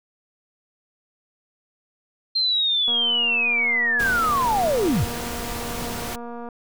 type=linear sweep; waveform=sine; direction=down; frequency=4186 to 64.9 Hz; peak=-18 dBFS; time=2.35-5.05 s; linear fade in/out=10 ms
type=click train; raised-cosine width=1 ms; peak=-23 dBFS; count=856; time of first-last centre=2.88-6.488 s; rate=237 Hz
type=noise; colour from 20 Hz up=pink; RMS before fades=-31 dBFS; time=3.99-6.16 s; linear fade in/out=10 ms
effects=none